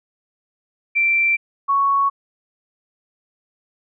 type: tone pair in turn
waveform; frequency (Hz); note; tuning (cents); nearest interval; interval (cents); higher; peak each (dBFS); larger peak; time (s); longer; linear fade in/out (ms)
sine; 2349 / 1110.9; D7 / C#6; 0 / +3; octave + minor second; 1297; first; -14; neither; 0.95-1.37 / 1.68-2.1; neither; 20
effects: none